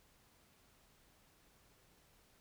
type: silence
effects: pink hiss -69 dBFS RMS until 2.4 s